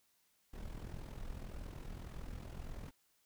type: noise with amplitude modulation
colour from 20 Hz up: brown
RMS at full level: -43 dBFS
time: 0.53-2.91 s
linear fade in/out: 10 ms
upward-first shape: sine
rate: 41.7 Hz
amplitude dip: 65%
effects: white hiss -75 dBFS RMS until 3.25 s